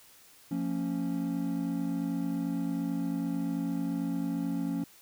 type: chord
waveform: triangle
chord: Bb minor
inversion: second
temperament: equal with one note detuned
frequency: 174.61 / 228.2 / 277.2 Hz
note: F3 / Bb3 / Db4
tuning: 0 / -37 / 0 cents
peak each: -32 / -34 / -30 dBFS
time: 0.51-4.84 s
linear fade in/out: 5 ms
effects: white hiss -57 dBFS RMS until 5.01 s

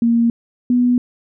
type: tone pair in turn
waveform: sine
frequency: 233.1 / 245.7 Hz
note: A#3 / B3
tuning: 0 / -9 cents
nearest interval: minor second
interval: 91 cents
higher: second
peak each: -11 dBFS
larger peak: neither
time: 0.02-0.3 / 0.7-0.98 s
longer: neither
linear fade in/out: 2 ms
effects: none

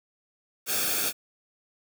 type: noise with comb filter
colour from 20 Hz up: white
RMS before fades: -27 dBFS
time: 0.66-1.13 s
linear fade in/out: 50 ms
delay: 1 ms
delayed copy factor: -0.7
effects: none

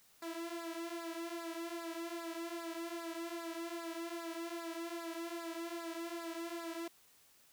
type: tone with flanger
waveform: sawtooth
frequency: 335.3 Hz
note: E4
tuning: 30 cents sharp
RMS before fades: -43 dBFS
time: 0.22-6.88 s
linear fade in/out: 5 ms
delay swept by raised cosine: 0.32 to 4.32 ms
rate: 2.5 Hz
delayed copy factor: -0.85
effects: white hiss -66 dBFS RMS until 7.52 s

